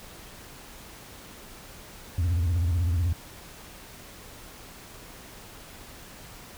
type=tone with vibrato; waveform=sine; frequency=86.1 Hz; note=F2; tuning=24 cents flat; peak=-19 dBFS; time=2.18-3.13 s; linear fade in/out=5 ms; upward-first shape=square; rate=16 Hz; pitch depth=110 cents each way; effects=tanh soft clip ceiling -21 dBFS + pink hiss -46 dBFS RMS until 6.57 s